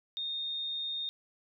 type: tone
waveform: sine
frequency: 3676 Hz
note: A#7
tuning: 25 cents flat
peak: -33 dBFS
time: 0.17-1.09 s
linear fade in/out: 0 ms
effects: none